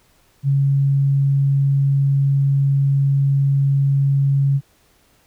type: tone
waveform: sine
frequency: 138.59 Hz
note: C#3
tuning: in tune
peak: -13 dBFS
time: 0.43-4.61 s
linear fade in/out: 50 ms
effects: pink hiss -57 dBFS RMS until 5.26 s